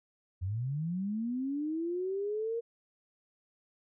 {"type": "linear sweep", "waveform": "sine", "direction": "up", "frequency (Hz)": [85.7, 470.1], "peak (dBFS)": -31, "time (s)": [0.41, 2.61], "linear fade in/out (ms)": 20, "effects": []}